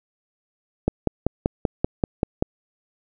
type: click train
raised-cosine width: 2 ms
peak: -5 dBFS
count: 9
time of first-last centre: 0.88-2.424 s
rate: 5.18 Hz
effects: none